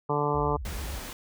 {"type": "harmonic tone", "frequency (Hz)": 146.5, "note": "D3", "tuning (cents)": -4, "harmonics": [1, 2, 3, 4, 5, 6, 7, 8], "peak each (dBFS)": [-31, -35, -29, -35, -35, -31, -32, -34], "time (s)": [0.09, 0.57], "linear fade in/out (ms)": 10}
{"type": "tone with vibrato", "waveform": "sine", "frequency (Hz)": 61.74, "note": "B1", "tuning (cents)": 0, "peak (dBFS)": -33, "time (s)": [0.34, 1], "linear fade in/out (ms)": 10, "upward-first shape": "square", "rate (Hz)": 9, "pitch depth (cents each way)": 290}
{"type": "noise", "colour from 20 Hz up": "pink", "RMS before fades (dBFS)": -39, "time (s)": [0.65, 1.13], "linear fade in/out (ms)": 2}
{"effects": []}